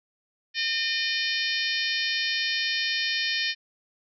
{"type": "harmonic tone", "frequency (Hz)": 608, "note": "D#5", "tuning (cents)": -40, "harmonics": [3, 4, 5, 6, 7, 8, 9], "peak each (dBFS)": [-30, -31, -32, -33, -33, -34, -35], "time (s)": [0.54, 3.55], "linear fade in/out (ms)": 50, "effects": []}